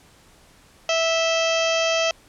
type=harmonic tone with a mistuned harmonic; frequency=656 Hz; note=E5; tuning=9 cents flat; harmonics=1 / 2 / 3 / 4 / 5 / 6 / 7 / 8 / 9 / 10; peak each=-21 / -29 / -32 / -26 / -27 / -38 / -34 / -33 / -33 / -37 dBFS; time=0.89-2.11 s; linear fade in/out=2 ms; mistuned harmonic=5; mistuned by=-56 cents; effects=pink hiss -53 dBFS RMS until 2.28 s + low-pass 11000 Hz 12 dB/octave